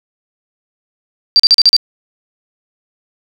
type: tone bursts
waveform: sine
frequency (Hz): 4682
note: D8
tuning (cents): -6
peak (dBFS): -3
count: 6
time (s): 1.36-1.765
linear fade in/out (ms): 0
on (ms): 35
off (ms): 39
effects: none